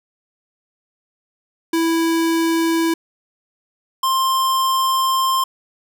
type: tone pair in turn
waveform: square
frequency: 329.6 / 1053.4 Hz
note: E4 / C6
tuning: 0 / +11 cents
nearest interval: octave + minor sixth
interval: 2011 cents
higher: second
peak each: -16 dBFS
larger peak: neither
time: 1.73-2.94 / 4.03-5.44 s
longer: second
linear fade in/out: 5 ms
effects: none